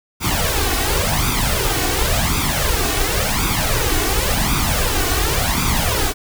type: noise with flanger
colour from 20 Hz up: pink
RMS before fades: -18 dBFS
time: 0.2-6.14 s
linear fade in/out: 50 ms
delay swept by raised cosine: 0.83 to 2.73 ms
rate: 0.92 Hz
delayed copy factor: +0.7
effects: none